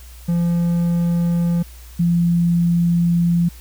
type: tone pair in turn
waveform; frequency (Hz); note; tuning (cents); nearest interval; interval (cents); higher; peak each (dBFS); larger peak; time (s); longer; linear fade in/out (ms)
triangle / sine; 171.5 / 171.5; F3 / F3; -31 / -31; unison; 0; neither; -13; neither; 0.28-1.63 / 1.99-3.49; second; 10
effects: added 60 Hz sine -37 dBFS peak until 3.6 s + white hiss -46 dBFS RMS until 3.6 s